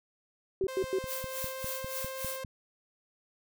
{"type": "tone bursts", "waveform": "sine", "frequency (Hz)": 380.9, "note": "G4", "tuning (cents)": -50, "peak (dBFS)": -26, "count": 3, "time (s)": [0.61, 0.987], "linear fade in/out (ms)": 2, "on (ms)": 59, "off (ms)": 100}
{"type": "click train", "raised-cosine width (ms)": 5, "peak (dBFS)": -28, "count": 10, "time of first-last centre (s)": [0.64, 2.447], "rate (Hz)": 4.98}
{"type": "tone with pitch glide", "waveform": "sawtooth", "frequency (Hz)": [523.3, 527.9], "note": ["C5", "C5"], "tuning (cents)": [0, 15], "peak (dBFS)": -34, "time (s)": [0.68, 2.44], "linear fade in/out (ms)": 5, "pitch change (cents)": 15, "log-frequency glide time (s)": [1.01, 2.14]}
{"type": "noise with tremolo", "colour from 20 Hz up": "blue", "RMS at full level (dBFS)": -37, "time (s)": [1.06, 2.41], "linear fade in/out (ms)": 50, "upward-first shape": "sine", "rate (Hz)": 3.5, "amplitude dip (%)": 80}
{"effects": []}